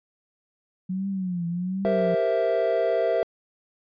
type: tone with vibrato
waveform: sine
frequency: 182.7 Hz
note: F#3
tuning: 22 cents flat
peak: -25 dBFS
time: 0.89-2.15 s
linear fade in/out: 10 ms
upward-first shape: triangle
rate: 1.3 Hz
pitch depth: 140 cents each way
type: chord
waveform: triangle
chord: C dominant seventh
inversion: second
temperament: equal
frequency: 392 / 466.2 / 523.3 / 659.3 Hz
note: G4 / Bb4 / C5 / E5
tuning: 0 / 0 / 0 / 0 cents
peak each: -27 / -24 / -26 / -21 dBFS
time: 1.85-3.23 s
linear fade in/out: 0 ms
effects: tanh soft clip ceiling -9 dBFS + resampled to 11025 Hz